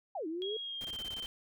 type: exponential two-way sweep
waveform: sine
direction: down then up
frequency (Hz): 854 to 307.3 to 448.5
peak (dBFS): -35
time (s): 0.15-0.57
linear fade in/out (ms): 5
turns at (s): 0.27
type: tone with pitch glide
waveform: sine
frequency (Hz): 3293 to 3121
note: G#7 to G7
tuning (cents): -15 to -8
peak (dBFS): -38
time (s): 0.42-1.26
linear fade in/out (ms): 0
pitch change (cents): -93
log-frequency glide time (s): 0.59-1.01
type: noise bursts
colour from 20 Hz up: pink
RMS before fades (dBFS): -48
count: 8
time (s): 0.81-1.26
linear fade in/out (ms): 0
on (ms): 37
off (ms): 22
effects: none